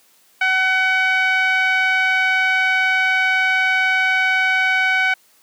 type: tone with low-pass filter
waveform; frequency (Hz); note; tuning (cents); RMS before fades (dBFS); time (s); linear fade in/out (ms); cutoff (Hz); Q
5% pulse; 753; F#5; +30; -17; 0.41-5.14; 5; 1900; 5.6
effects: white hiss -55 dBFS RMS until 5.42 s + high-pass 200 Hz 12 dB/octave